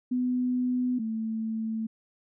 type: tone pair in turn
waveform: sine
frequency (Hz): 250 / 222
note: B3 / A3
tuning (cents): +21 / +16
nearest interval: major second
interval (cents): 205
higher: first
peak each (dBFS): -24 / -28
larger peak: first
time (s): 0.11-0.99 / 0.99-1.87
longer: neither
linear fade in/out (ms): 10
effects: none